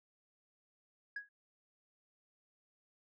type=tone with exponential decay; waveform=sine; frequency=1661.2 Hz; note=G#6; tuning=in tune; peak=-34 dBFS; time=1.16-1.29 s; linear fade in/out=5 ms; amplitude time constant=28 ms; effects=tanh soft clip ceiling -36 dBFS